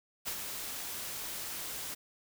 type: noise with ADSR envelope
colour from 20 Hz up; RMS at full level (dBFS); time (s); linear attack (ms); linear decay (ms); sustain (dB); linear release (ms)
white; -35; 0.25-1.95; 28; 69; -5; 17
effects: none